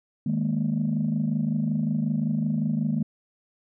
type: chord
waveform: sine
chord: D# suspended fourth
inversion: none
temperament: equal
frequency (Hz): 155.56 / 207.7 / 233.1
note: D#3 / G#3 / A#3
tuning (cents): 0 / 0 / 0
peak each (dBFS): -26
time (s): 0.26-3.03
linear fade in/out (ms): 5
effects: tanh soft clip ceiling -16 dBFS